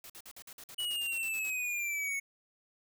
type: noise bursts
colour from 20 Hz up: white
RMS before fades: -49 dBFS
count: 14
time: 0.04-1.502 s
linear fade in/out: 2 ms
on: 58 ms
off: 50 ms
type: exponential sweep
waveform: square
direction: down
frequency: 2948 to 2200 Hz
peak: -33 dBFS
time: 0.78-2.2 s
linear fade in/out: 10 ms
effects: none